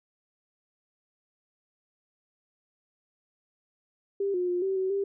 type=tone with pitch steps; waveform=sine; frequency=396.8 / 359.2 / 355.1 / 384.8 / 377.4 / 396.2 Hz; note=G4 / F4 / F4 / G4 / F#4 / G4; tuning=+21 / +49 / +29 / -32 / +34 / +18 cents; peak=-25 dBFS; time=4.2-5.04 s; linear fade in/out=5 ms; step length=140 ms; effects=none